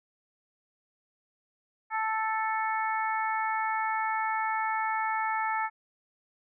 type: harmonic tone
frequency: 440 Hz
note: A4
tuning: in tune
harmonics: 2 / 3 / 4 / 5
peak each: -29 / -33 / -35 / -37 dBFS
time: 1.9-5.7 s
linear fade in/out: 50 ms
effects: none